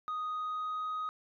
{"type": "tone with pitch glide", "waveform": "sine", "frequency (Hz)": [1244.5, 1253.2], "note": ["D#6", "D#6"], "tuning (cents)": [0, 12], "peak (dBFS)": -31, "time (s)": [0.08, 1.09], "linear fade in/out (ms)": 0, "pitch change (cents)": 12, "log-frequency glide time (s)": [0.26, 0.87], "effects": ["tanh soft clip ceiling -32 dBFS"]}